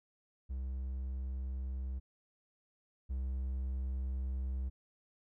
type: tone pair in turn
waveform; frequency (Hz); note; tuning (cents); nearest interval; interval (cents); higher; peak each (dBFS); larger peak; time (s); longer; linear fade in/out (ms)
triangle; 65 / 65; C2 / C2; -11 / -11; unison; 0; neither; -34 / -32; second; 0.49-2 / 3.09-4.7; second; 20
effects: none